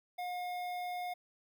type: tone with notch filter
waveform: square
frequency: 717 Hz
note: F5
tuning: 45 cents sharp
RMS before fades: -39 dBFS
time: 0.18-1.14 s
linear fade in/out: 10 ms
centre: 7300 Hz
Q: 0.68
effects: none